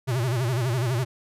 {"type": "tone with vibrato", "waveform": "square", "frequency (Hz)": 123.47, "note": "B2", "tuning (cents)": 0, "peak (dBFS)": -23, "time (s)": [0.07, 1.05], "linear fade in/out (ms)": 20, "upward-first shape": "sine", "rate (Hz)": 12, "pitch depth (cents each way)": 150, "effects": ["resampled to 32000 Hz"]}